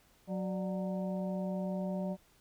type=harmonic tone with a mistuned harmonic; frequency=185 Hz; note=F#3; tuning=in tune; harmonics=1 / 2 / 3 / 4 / 5; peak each=-34 / -46 / -39 / -49 / -51 dBFS; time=0.27-2.17 s; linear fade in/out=50 ms; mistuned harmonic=3; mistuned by=+100 cents; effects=pink hiss -66 dBFS RMS until 2.4 s